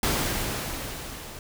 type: noise with level ramp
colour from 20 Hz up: pink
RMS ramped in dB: -24 to -41 dBFS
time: 0.03-1.39 s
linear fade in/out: 2 ms
effects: none